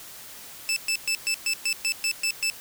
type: tone bursts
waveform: 20% pulse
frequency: 2637 Hz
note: E7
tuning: in tune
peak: -18 dBFS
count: 10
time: 0.69-2.5 s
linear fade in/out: 0 ms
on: 73 ms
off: 120 ms
effects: white hiss -43 dBFS RMS until 2.6 s